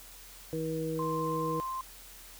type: harmonic tone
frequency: 159.9 Hz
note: D#3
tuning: 48 cents sharp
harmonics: 1 / 2 / 3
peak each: -36 / -36 / -34 dBFS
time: 0.53-1.6 s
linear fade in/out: 0 ms
type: tone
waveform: sine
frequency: 1046.5 Hz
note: C6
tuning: in tune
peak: -33 dBFS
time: 0.99-1.81 s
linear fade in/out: 2 ms
effects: added 43 Hz sine -55 dBFS peak until 2.39 s + white hiss -51 dBFS RMS until 2.39 s